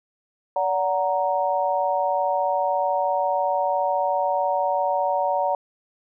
sine chord, D augmented, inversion none, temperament equal with one note detuned, 574.2 / 740 / 932.3 Hz, D5 / F#5 / A#5, -39 / 0 / 0 cents, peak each -24 dBFS, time 0.56-5.55 s, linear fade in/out 2 ms, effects none

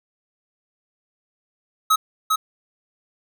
square tone with echo, 1278 Hz, D#6, 46 cents sharp, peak -14 dBFS, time 1.9-1.96 s, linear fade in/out 10 ms, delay 400 ms, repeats 1, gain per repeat -3 dB, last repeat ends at 2.36 s, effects none

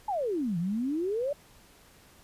sine exponential two-way sweep, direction down then up, 880 to 162.5 to 596 Hz, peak -27 dBFS, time 0.08-1.33 s, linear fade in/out 5 ms, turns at 0.58 s, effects pink hiss -57 dBFS RMS until 2.23 s + resampled to 32000 Hz

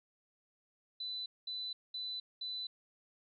sine tone bursts, 3998 Hz, B7, 20 cents sharp, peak -38 dBFS, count 4, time 1-2.67 s, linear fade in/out 5 ms, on 260 ms, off 210 ms, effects none

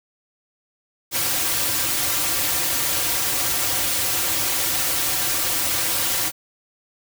white noise with comb filter, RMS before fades -22 dBFS, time 1.11-6.32 s, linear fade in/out 50 ms, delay 4.7 ms, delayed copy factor -0.9, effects none

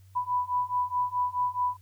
sine beating tone pair, 987.8 / 992.5 Hz, B5 / B5, 0 / +8 cents, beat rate 4.7 Hz, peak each -29 / -28 dBFS, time 0.15-1.77 s, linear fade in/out 20 ms, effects added 95 Hz sine -51 dBFS peak until 1.81 s + white hiss -67 dBFS RMS until 1.81 s

